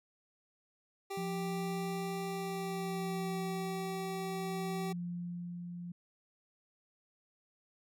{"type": "tone with pitch glide", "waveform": "25% pulse", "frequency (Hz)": [392, 384.4], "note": ["G4", "G4"], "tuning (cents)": [0, -34], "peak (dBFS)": -34, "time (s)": [1.1, 4.93], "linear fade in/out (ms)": 10, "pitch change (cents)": -34, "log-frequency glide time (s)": [2.27, 3.4]}
{"type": "tone with tremolo", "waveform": "sine", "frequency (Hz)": 174.61, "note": "F3", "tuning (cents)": 0, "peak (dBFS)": -36, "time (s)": [1.17, 5.92], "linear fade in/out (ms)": 5, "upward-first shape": "sine", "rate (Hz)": 0.6, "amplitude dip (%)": 40}
{"effects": []}